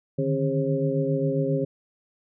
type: tone cluster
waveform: sine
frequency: 147.2 / 154.6 / 269.9 / 406 / 538 Hz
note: D3 / D#3 / C#4 / G#4 / C5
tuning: +4 / -11 / -46 / -39 / +48 cents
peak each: -28 dBFS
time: 0.18-1.65 s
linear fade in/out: 10 ms
effects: none